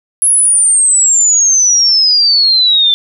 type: exponential sweep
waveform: sine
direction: down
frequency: 10770 to 3520 Hz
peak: -6 dBFS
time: 0.22-2.94 s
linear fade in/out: 0 ms
effects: none